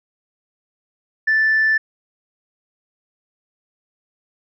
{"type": "tone", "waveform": "sine", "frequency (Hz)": 1760, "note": "A6", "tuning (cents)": 0, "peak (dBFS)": -12, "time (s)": [1.27, 1.78], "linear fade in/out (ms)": 10, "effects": ["tanh soft clip ceiling -10 dBFS"]}